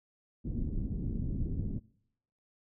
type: low-pass noise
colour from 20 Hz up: pink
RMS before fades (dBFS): -34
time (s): 0.44-1.8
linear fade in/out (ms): 20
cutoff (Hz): 280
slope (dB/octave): 24
effects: noise-tail reverb RT60 0.8 s tail -25 dB re dry